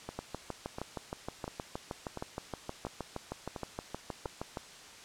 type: two click trains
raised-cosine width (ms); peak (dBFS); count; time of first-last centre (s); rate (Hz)
1; -22 / -24; 29 / 7; 0.19-4.572 / 0.09-4.257; 6.39 / 1.44
effects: white hiss -51 dBFS RMS until 5.04 s + low-pass 7000 Hz 12 dB/octave